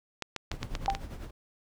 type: clicks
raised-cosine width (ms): 0.2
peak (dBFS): -16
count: 8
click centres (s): 0.223 / 0.363 / 0.516 / 0.63 / 0.752 / 0.86 / 0.901 / 0.95
type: noise with tremolo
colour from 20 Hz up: brown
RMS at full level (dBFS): -36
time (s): 0.51-1.31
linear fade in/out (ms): 10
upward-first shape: sine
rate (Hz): 10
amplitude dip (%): 65
type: tone with exponential decay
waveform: sine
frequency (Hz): 788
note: G5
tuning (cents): +9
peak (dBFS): -20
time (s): 0.88-1.01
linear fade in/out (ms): 1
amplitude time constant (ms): 28
effects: none